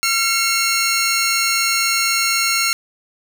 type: tone pair together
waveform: 15% pulse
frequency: 1368 / 2176 Hz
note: F6 / C#7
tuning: -36 / -33 cents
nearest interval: minor sixth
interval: 803 cents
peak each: -12 dBFS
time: 0.03-2.73 s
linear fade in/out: 0 ms
effects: none